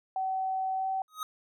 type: tone with pitch glide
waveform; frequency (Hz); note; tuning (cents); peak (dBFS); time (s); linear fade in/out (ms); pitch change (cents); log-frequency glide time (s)
sine; 760 to 765.3; F#5 to G5; +46 to -42; -28; 0.16-1.02; 2; +12; 0.75-0.88
type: tone with exponential growth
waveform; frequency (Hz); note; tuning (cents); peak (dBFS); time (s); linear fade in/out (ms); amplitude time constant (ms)
square; 1258; D#6; +19; -30; 1.08-1.23; 1; 32
effects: none